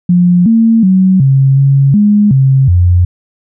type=tone with pitch steps; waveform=sine; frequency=177.1 / 226.5 / 187.9 / 135.3 / 137.7 / 207.4 / 134 / 88.7 Hz; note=F3 / A#3 / F#3 / C#3 / C#3 / G#3 / C3 / F2; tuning=+24 / -50 / +27 / -42 / -11 / -2 / +42 / +27 cents; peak=-4 dBFS; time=0.09-3.05 s; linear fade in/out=5 ms; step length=370 ms; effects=none